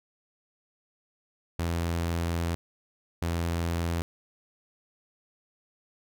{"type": "tone bursts at uneven times", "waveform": "sawtooth", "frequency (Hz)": 84.5, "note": "E2", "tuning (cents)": 43, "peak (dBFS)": -23, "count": 2, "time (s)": [[1.59, 2.55], [3.22, 4.02]], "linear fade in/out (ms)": 0, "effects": []}